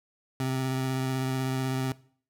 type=tone with vibrato; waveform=25% pulse; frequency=131.1 Hz; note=C3; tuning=4 cents sharp; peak=-23 dBFS; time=0.4-1.92 s; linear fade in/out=2 ms; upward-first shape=triangle; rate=16 Hz; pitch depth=18 cents each way; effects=noise-tail reverb RT60 0.5 s tail -20 dB re dry